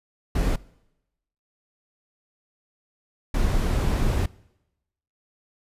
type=noise bursts at uneven times; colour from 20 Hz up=brown; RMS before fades=-22 dBFS; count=2; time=0.35-0.56 / 3.34-4.26 s; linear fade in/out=5 ms; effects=noise-tail reverb RT60 0.9 s tail -22 dB re dry + resampled to 32000 Hz